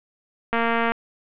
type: click train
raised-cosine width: 0.5 ms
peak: -8 dBFS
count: 91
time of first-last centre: 0.53-0.92 s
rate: 231 Hz
effects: resampled to 8000 Hz + 7-bit